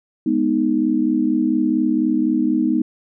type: chord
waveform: sine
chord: G# minor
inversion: none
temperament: equal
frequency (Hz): 207.7 / 246.9 / 311.1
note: G#3 / B3 / D#4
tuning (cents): 0 / 0 / 0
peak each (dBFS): -23 / -19 / -18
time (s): 0.26-2.82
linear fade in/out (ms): 5
effects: none